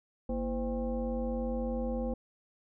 sine tone with frequency modulation, 233.6 Hz, A#3, 4 cents sharp, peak -30 dBFS, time 0.29-2.14 s, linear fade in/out 5 ms, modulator 282 Hz, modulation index 1.3, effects none

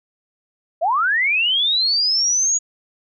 sine linear sweep, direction up, 606 to 6810 Hz, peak -15 dBFS, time 0.81-2.59 s, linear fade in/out 20 ms, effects none

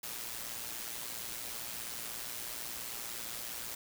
white noise with amplitude modulation, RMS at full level -39 dBFS, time 0.03-3.75 s, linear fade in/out 5 ms, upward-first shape sine, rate 117 Hz, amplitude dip 55%, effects none

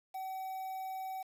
triangle tone with quantisation, 760 Hz, F#5, 46 cents sharp, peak -36 dBFS, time 0.14-1.23 s, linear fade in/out 10 ms, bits 9, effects none

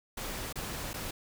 pink noise with dropouts, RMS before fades -38 dBFS, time 0.17-1.11 s, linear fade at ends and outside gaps 5 ms, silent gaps 0.527-0.556 / 0.933-0.94 s, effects none

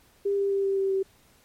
sine tone with pitch steps, 400 / 397 / 394 / 391.1 / 388.2 / 385.3 Hz, G4 / G4 / G4 / G4 / G4 / G4, +35 / +22 / +9 / -4 / -17 / -30 cents, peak -22 dBFS, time 0.25-1.03 s, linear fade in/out 10 ms, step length 130 ms, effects pink hiss -60 dBFS RMS until 1.44 s + MP3 64 kbps

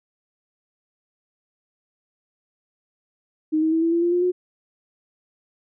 sine tone with pitch steps, 311.1 / 317.8 / 324.7 / 331.7 / 338.9 / 346.2 / 353.7 / 361.3 Hz, D#4 / D#4 / E4 / E4 / E4 / F4 / F4 / F#4, 0 / +37 / -26 / +11 / +48 / -15 / +22 / -41 cents, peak -17 dBFS, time 3.52-4.32 s, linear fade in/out 20 ms, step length 100 ms, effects none

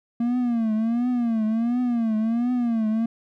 triangle tone with vibrato, 232.2 Hz, A#3, 7 cents flat, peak -18 dBFS, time 0.2-3.06 s, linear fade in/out 5 ms, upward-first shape triangle, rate 1.4 Hz, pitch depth 140 cents each way, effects none

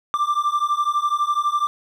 triangle beating tone pair, 1174.7 / 1186.7 Hz, D6 / D6, 0 / +18 cents, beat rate 12 Hz, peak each -20 / -19 dBFS, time 0.14-1.67 s, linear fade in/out 0 ms, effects none

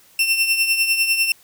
sawtooth tone with tremolo, 2700 Hz, E7, 41 cents sharp, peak -10 dBFS, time 0.19-1.32 s, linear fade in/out 2 ms, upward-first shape triangle, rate 10 Hz, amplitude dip 65%, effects white hiss -52 dBFS RMS until 1.43 s

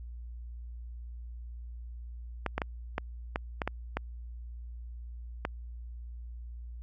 clicks, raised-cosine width 0.5 ms, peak -15 dBFS, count 9, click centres 2.463 / 2.58 / 2.618 / 2.981 / 3.359 / 3.618 / 3.676 / 3.97 / 5.451 s, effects added 59 Hz sine -40 dBFS peak until 6.82 s

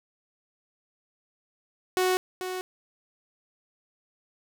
sawtooth tone with echo, 369.1 Hz, F#4, 4 cents flat, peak -18 dBFS, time 1.97-2.17 s, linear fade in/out 0 ms, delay 440 ms, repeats 1, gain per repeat -9 dB, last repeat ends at 2.61 s, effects none

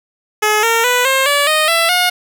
10% pulse tone with pitch steps, 425.3 / 458.5 / 494.2 / 532.8 / 574.3 / 619.1 / 667.4 / 719.4 Hz, G#4 / A#4 / B4 / C5 / D5 / D#5 / E5 / F#5, +41 / -29 / +1 / +31 / -39 / -9 / +21 / -49 cents, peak -3 dBFS, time 0.42-2.1 s, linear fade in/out 10 ms, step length 210 ms, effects none

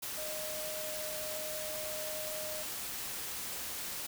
sine tone in noise, 617 Hz, D#5, 15 cents flat, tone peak -41 dBFS, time 0.17-2.63 s, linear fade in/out 10 ms, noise white, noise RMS -40 dBFS, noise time 0.02-4.07 s, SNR -4 dB, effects none

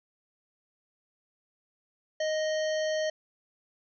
harmonic tone, 622.3 Hz, D#5, in tune, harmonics 1 / 3 / 5 / 7 / 9 / 10, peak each -27 / -37 / -41 / -44 / -46 / -47 dBFS, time 2.2-3.1 s, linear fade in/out 5 ms, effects none

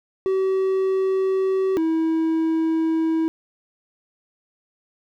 triangle tone pair in turn, 381.3 / 323.1 Hz, G4 / E4, -48 / -35 cents, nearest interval minor third, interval 287 cents, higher first, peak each -16 dBFS, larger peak neither, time 0.26-1.77 / 1.77-3.28 s, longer neither, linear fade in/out 0 ms, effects none

